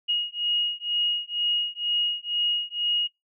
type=beating tone pair; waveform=sine; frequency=2877 / 2879.1 Hz; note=F#7 / F#7; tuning=-49 / -48 cents; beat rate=2.1 Hz; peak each=-26 dBFS; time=0.08-3.08 s; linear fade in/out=20 ms; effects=noise-tail reverb RT60 0.2 s tail -26 dB re dry